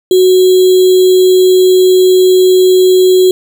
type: tone with sample-and-hold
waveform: sine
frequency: 370 Hz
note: F#4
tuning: in tune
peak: -3 dBFS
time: 0.11-3.31 s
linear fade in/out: 2 ms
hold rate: 3675 Hz
effects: none